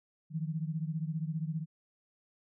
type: beating tone pair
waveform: sine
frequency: 155.1 / 170.1 Hz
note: D#3 / F3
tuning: -5 / -45 cents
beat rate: 15 Hz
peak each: -34 / -37 dBFS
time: 0.3-1.66 s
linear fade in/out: 50 ms
effects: none